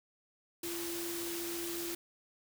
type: tone in noise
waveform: sine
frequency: 341.7 Hz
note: F4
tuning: 38 cents flat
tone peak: -39 dBFS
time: 0.63-1.95 s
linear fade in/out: 5 ms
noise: white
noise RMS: -41 dBFS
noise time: 0.63-1.95 s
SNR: -1 dB
effects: none